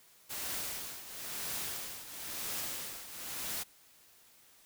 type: noise with tremolo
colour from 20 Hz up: white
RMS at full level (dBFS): -37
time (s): 0.29-3.64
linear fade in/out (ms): 20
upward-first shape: triangle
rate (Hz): 0.99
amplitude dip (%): 75
effects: white hiss -62 dBFS RMS until 4.65 s